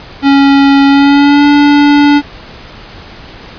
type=tone with pitch glide; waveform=square; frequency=277.5 to 289.5 Hz; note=C#4 to D4; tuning=+2 to -25 cents; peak=-4 dBFS; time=0.22-2.22 s; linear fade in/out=50 ms; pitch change=+73 cents; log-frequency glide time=0.87-1.46 s; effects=pink hiss -31 dBFS RMS until 3.58 s + resampled to 11025 Hz